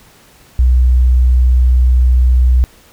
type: tone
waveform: sine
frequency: 62.4 Hz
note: B1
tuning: 19 cents sharp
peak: -6 dBFS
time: 0.59-2.64 s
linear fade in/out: 0 ms
effects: pink hiss -45 dBFS RMS until 2.92 s